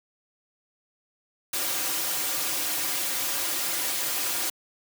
white noise with comb filter, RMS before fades -28 dBFS, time 1.53-4.5 s, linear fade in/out 5 ms, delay 4.6 ms, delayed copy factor -0.85, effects high-pass 200 Hz 12 dB/octave

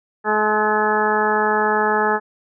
harmonic tone with a mistuned harmonic, 213.4 Hz, G#3, 47 cents sharp, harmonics 1 / 2 / 3 / 4 / 5 / 6 / 7 / 8, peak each -27 / -21 / -28 / -20 / -27 / -24 / -28 / -23 dBFS, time 0.24-2.2 s, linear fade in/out 50 ms, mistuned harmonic 5, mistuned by -28 cents, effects none

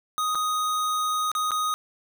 square tone with dropouts, 1247 Hz, D#6, 3 cents sharp, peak -24 dBFS, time 0.18-1.74 s, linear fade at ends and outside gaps 0 ms, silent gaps 0.348-0.354 / 1.316-1.351 / 1.508-1.517 s, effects none

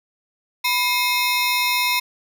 20% pulse ring-modulated tone, 1560 Hz, G6, 9 cents flat, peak -10 dBFS, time 0.64-2 s, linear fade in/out 10 ms, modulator 572 Hz, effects none

